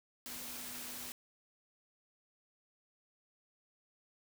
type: tone in noise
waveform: sine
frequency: 244.6 Hz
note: B3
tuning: 16 cents flat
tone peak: -56 dBFS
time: 0.26-1.12 s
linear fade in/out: 0 ms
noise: white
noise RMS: -45 dBFS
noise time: 0.26-1.12 s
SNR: -14 dB
effects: none